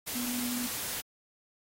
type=tone in noise; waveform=sine; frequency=244.9 Hz; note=B3; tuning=14 cents flat; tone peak=-34 dBFS; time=0.14-0.68 s; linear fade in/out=20 ms; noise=white; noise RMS=-36 dBFS; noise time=0.06-1.02 s; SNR=-1 dB; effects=AAC 48 kbps

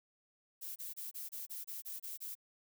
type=noise bursts; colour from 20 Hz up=violet; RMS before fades=-44 dBFS; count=10; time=0.61-2.353 s; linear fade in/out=20 ms; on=150 ms; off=27 ms; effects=none

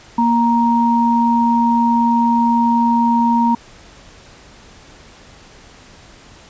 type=tone pair together; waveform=sine; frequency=234.7 / 936 Hz; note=A#3 / A#5; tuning=+12 / +7 cents; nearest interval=2 octaves; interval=2395 cents; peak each=-14 dBFS; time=0.18-3.55 s; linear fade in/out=5 ms; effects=pink hiss -43 dBFS RMS until 6.49 s + resampled to 16000 Hz

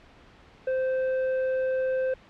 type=tone with tanh clipping; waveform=sine; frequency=520 Hz; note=C5; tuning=11 cents flat; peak=-25 dBFS; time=0.67-2.14 s; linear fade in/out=5 ms; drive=7 dB; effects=pink hiss -53 dBFS RMS until 2.29 s + low-pass 3000 Hz 12 dB/octave

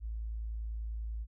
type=tone; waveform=sine; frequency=55.1 Hz; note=A1; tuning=3 cents sharp; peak=-35 dBFS; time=0-1.27 s; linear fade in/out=50 ms; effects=none

